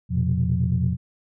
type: tone cluster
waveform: sine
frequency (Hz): 84.7 / 119.4 / 128.6 / 177.7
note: E2 / A#2 / C3 / F3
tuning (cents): +48 / +42 / -30 / +30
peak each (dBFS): -24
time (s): 0.09-0.97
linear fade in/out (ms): 50
effects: tanh soft clip ceiling -10 dBFS